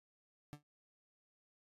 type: tone with exponential decay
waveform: 30% pulse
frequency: 147.3 Hz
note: D3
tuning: 6 cents sharp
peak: -40 dBFS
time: 0.53-0.63 s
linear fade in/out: 0 ms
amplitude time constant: 20 ms
effects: resampled to 32000 Hz